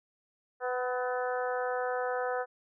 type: harmonic tone with a mistuned harmonic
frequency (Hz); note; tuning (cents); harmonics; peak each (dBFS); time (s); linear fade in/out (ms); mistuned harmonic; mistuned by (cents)
250.1; B3; +22; 2 / 3 / 4 / 5 / 6 / 7; -32 / -35 / -41 / -40 / -39 / -44; 0.6-2.46; 50; 5; +25
effects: none